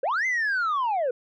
sine linear two-way sweep, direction up then down, 469.3 to 2093 to 469.3 Hz, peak -20 dBFS, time 0.03-1.11 s, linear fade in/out 5 ms, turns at 0.26 s, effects tanh soft clip ceiling -21 dBFS

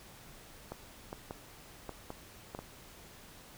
clicks, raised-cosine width 1 ms, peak -26 dBFS, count 7, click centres 0.72 / 1.129 / 1.309 / 1.893 / 2.104 / 2.549 / 2.59 s, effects pink hiss -54 dBFS RMS until 3.57 s

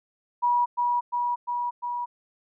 sine tone with echo, 967 Hz, B5, 37 cents flat, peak -19 dBFS, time 0.42-0.66 s, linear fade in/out 20 ms, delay 350 ms, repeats 4, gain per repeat -2 dB, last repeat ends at 2.06 s, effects none

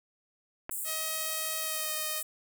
clicks, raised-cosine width 0.5 ms, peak -21 / -26 dBFS, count 2, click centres 0.694 / 0.697 s
pink high-pass noise, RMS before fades -36 dBFS, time 0.71-2.23 s, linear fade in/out 5 ms, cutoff 7400 Hz, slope 96 dB/octave
5% pulse tone with pitch glide, 633 to 621 Hz, D#5 to D#5, +30 to -3 cents, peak -23 dBFS, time 0.84-2.23 s, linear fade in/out 50 ms, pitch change -33 cents, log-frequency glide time 1.61-1.93 s
effects none

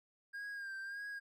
triangle tone with vibrato, 1609 Hz, G6, 45 cents sharp, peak -40 dBFS, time 0.33-1.2 s, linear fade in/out 20 ms, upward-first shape sine, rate 1.7 Hz, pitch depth 46 cents each way, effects none

